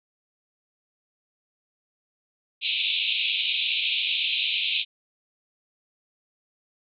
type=band-pass noise; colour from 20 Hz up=pink; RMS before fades=-26 dBFS; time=2.61-4.85 s; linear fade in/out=50 ms; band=2400 to 3900 Hz; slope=96 dB/octave; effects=none